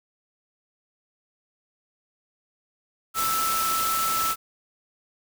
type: tone in noise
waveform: sine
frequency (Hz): 1318.5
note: E6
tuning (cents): 0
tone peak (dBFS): -24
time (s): 3.14-4.36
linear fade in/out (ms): 50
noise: white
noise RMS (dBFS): -28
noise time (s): 3.14-4.36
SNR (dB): +1
effects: none